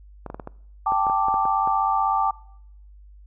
clicks, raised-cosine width 1 ms, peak -19 dBFS, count 12, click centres 0.263 / 0.301 / 0.345 / 0.398 / 0.474 / 0.921 / 1.068 / 1.098 / 1.284 / 1.342 / 1.454 / 1.675 s
sine chord, G suspended second, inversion none, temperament equal, 784 / 880 / 1174.7 Hz, G5 / A5 / D6, 0 / 0 / 0 cents, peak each -23 dBFS, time 0.86-2.31 s, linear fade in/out 5 ms
effects noise-tail reverb RT60 0.7 s tail -22 dB re dry + added 50 Hz sine -44 dBFS peak until 3.26 s

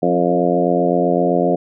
harmonic tone with a mistuned harmonic, 87.8 Hz, F2, 10 cents sharp, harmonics 2 / 3 / 4 / 5 / 6 / 7 / 8, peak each -21 / -21 / -21 / -21 / -21 / -21 / -21 dBFS, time 0.02-1.56 s, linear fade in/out 10 ms, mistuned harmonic 4, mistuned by -22 cents, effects none

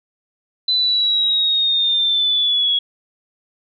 sine linear sweep, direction down, 4021 to 3331 Hz, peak -14 dBFS, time 0.68-2.79 s, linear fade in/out 5 ms, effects none

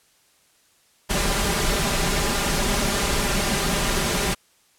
pink noise with comb filter, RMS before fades -22 dBFS, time 1.09-4.35 s, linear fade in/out 20 ms, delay 5 ms, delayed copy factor +0.6, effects white hiss -60 dBFS RMS until 4.78 s + low-pass 11000 Hz 12 dB/octave

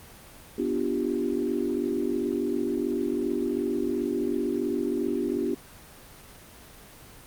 sine chord, G dominant seventh, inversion first, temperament equal, 246.9 / 293.7 / 349.2 / 392 Hz, B3 / D4 / F4 / G4, 0 / 0 / 0 / 0 cents, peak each -30 dBFS, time 0.58-5.55 s, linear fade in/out 5 ms, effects pink hiss -48 dBFS RMS until 7.26 s + Opus 24 kbps

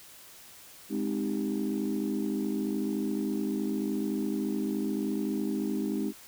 sine chord, Ab major seventh, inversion none, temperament equal, 207.7 / 261.6 / 311.1 / 392 Hz, Ab3 / C4 / Eb4 / G4, 0 / 0 / 0 / 0 cents, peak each -31 / -33 / -32 / -36 dBFS, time 0.89-6.13 s, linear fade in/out 50 ms, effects tanh soft clip ceiling -21 dBFS + white hiss -51 dBFS RMS until 6.27 s

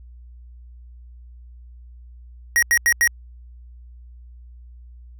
square tone bursts, 1893 Hz, A#6, 26 cents sharp, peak -14 dBFS, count 4, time 2.56-3.075 s, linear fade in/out 0 ms, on 65 ms, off 85 ms, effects added 60 Hz sine -40 dBFS peak until 5.19 s

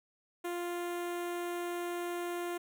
sawtooth tone with notch filter, 349.2 Hz, F4, in tune, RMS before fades -37 dBFS, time 0.44-2.58 s, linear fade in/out 10 ms, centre 4800 Hz, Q 1.2, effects none

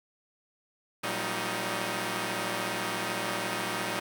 5% pulse tone cluster, 115.9 / 179.6 / 193.6 / 313.2 Hz, A#2 / F3 / G3 / D#4, -10 / +49 / -21 / +11 cents, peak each -26 / -26 / -24 / -23 dBFS, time 1.03-4 s, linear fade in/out 10 ms, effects none

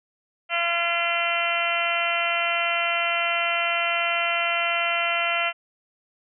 harmonic tone, 341.4 Hz, F4, 39 cents flat, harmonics 2 / 3 / 4 / 5 / 6 / 7 / 8 / 9, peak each -28 / -37 / -28 / -36 / -29 / -30 / -27 / -31 dBFS, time 0.49-5.53 s, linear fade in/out 50 ms, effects none

